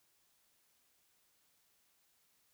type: silence
effects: white hiss -74 dBFS RMS until 2.53 s